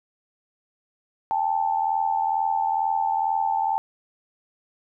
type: tone pair together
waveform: sine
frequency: 797.8 / 880 Hz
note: G5 / A5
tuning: +30 / 0 cents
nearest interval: major second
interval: 170 cents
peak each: -24 / -23 dBFS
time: 1.31-3.78 s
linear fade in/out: 0 ms
effects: none